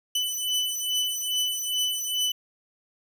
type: beating tone pair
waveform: sawtooth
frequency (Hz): 2993 / 2995.4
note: F#7 / F#7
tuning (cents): +19 / +21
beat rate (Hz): 2.4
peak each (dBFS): -25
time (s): 0.15-2.32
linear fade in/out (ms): 5
effects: none